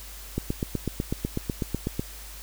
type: click train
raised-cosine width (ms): 3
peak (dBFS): -13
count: 14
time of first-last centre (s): 0.38-1.995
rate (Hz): 8.05
effects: added 50 Hz sine -42 dBFS peak until 2.42 s + white hiss -44 dBFS RMS until 2.42 s